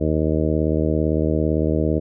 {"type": "harmonic tone", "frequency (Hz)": 77.78, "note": "D#2", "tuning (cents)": 0, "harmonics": [1, 2, 3, 4, 5, 6, 7, 8], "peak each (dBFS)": [-23, -24, -26, -23, -27, -26, -29, -29], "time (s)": [0, 2], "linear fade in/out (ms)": 20, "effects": []}